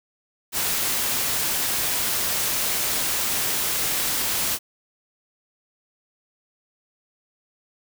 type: noise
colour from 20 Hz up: white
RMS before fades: -24 dBFS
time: 0.52-4.59 s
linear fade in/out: 50 ms
effects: none